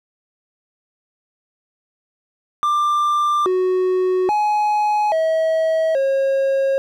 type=tone with pitch steps; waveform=triangle; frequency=1187 / 369.6 / 841 / 643 / 542 Hz; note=D6 / F#4 / G#5 / E5 / C#5; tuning=+18 / -2 / +22 / -43 / -39 cents; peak=-13 dBFS; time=2.63-6.78 s; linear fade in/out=0 ms; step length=830 ms; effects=none